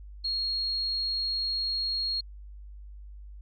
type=tone; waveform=sine; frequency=4284 Hz; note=C8; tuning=40 cents sharp; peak=-27 dBFS; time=0.24-2.21 s; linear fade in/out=10 ms; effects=added 50 Hz sine -42 dBFS peak until 3.41 s